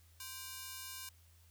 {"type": "ring-modulated tone", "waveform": "5% pulse", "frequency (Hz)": 1306, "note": "E6", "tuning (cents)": -17, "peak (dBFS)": -30, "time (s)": [0.2, 1.09], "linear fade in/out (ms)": 2, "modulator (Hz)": 268, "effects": ["added 83 Hz sine -62 dBFS peak until 1.5 s", "white hiss -69 dBFS RMS until 1.5 s"]}